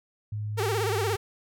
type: tone with pitch glide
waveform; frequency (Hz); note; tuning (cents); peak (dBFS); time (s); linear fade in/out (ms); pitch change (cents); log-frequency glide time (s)
sine; 105.6 to 100.71; G#2 to G2; +29 to +47; -29; 0.32-1.16; 5; -82; 0.91-1
type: tone with vibrato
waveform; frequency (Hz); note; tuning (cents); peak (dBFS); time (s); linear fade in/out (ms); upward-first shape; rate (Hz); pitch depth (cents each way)
sawtooth; 420; G#4; +19; -22; 0.57-1.17; 20; sine; 17; 180
effects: none